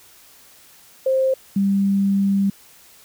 sine tone pair in turn, 527 / 197.4 Hz, C5 / G3, +12 / +12 cents, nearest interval octave + perfect fourth, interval 1700 cents, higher first, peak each -15 dBFS, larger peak neither, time 1.06-1.34 / 1.56-2.5 s, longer second, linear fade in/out 5 ms, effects white hiss -49 dBFS RMS until 3.04 s

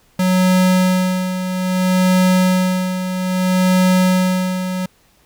square tone with tremolo, 184.4 Hz, F#3, 6 cents flat, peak -11 dBFS, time 0.19-4.86 s, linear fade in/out 5 ms, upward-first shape sine, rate 0.61 Hz, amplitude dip 65%, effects pink hiss -55 dBFS RMS until 5.25 s

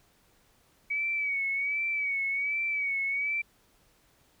sine tone with vibrato, 2265 Hz, C#7, 37 cents sharp, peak -27 dBFS, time 0.9-3.42 s, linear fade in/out 10 ms, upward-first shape sine, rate 1.3 Hz, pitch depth 58 cents each way, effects pink hiss -65 dBFS RMS until 4.4 s

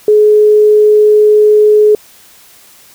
sine tone, 423.2 Hz, G#4, 33 cents sharp, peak -3 dBFS, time 0.08-1.95 s, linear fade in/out 2 ms, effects white hiss -41 dBFS RMS until 2.94 s

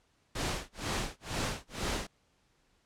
pink noise with tremolo, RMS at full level -32 dBFS, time 0.35-2.07 s, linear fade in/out 5 ms, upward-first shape sine, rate 2.1 Hz, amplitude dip 100%, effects pink hiss -71 dBFS RMS until 2.85 s + low-pass 8000 Hz 12 dB/octave

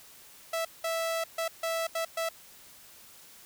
sawtooth tone bursts at uneven times, 658 Hz, E5, 3 cents flat, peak -25 dBFS, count 6, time 0.53-0.65 / 0.84-1.24 / 1.38-1.48 / 1.63-1.87 / 1.95-2.05 / 2.17-2.29 s, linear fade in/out 5 ms, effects white hiss -53 dBFS RMS until 3.45 s

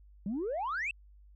sine exponential sweep, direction up, 185 to 2742 Hz, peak -30 dBFS, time 0.26-0.91 s, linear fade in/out 2 ms, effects tanh soft clip ceiling -29 dBFS + added 50 Hz sine -54 dBFS peak until 1.35 s

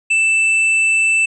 sine tone with tanh clipping, 2649 Hz, E7, 8 cents sharp, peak -13 dBFS, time 0.1-1.26 s, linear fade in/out 10 ms, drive 8 dB, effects resampled to 24000 Hz

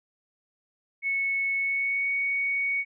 sine tone with pitch glide, 2205 to 2232 Hz, C#7 to C#7, -10 to +11 cents, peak -24 dBFS, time 1.02-2.85 s, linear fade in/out 50 ms, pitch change +21 cents, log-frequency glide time 1.57-2.1 s, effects none

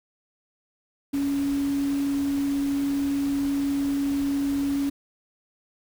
sine tone in noise, 280 Hz, C#4, 18 cents sharp, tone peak -22 dBFS, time 1.13-4.9 s, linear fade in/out 10 ms, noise pink, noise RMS -40 dBFS, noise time 1.13-4.9 s, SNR +15 dB, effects none

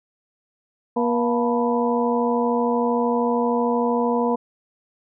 sine tone cluster, 239.3 / 479 / 698 / 890 / 983 Hz, A#3 / A#4 / F5 / A5 / B5, +46 / +47 / -1 / +20 / -8 cents, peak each -22 / -22 / -28 / -29 / -26 dBFS, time 0.96-4.36 s, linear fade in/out 10 ms, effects none

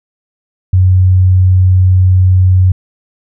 sine tone, 92.5 Hz, F#2, in tune, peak -4 dBFS, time 0.73-2.72 s, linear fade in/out 5 ms, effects none

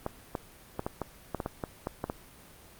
clicks, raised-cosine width 1 ms, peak -17 dBFS, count 12, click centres 0.064 / 0.352 / 0.794 / 0.865 / 1.017 / 1.347 / 1.402 / 1.461 / 1.638 / 1.871 / 2.041 / 2.099 s, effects pink hiss -53 dBFS RMS until 2.79 s + Opus 32 kbps

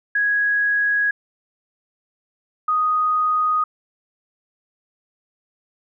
sine tone pair in turn, 1661.2 / 1244.5 Hz, G#6 / D#6, 0 / 0 cents, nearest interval perfect fourth, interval 500 cents, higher first, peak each -16 dBFS, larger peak neither, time 0.15-1.11 / 2.68-3.64 s, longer neither, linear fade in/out 5 ms, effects none

